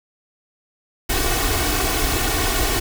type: noise with comb filter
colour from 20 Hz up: pink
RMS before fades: -20 dBFS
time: 1.09-2.8 s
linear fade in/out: 10 ms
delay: 2.7 ms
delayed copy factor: +0.8
effects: none